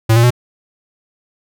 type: tone with pitch steps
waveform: square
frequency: 112.4 / 117.24 / 122.29 Hz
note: A2 / A#2 / B2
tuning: +37 / +10 / -17 cents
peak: -8 dBFS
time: 0.09-0.306 s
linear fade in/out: 10 ms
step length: 72 ms
effects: none